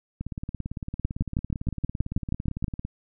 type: two click trains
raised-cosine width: 5 ms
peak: -12 / -19 dBFS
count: 11 / 48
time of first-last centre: 1.05-2.642 / 0.21-2.85 s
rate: 6.28 / 17.8 Hz
effects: none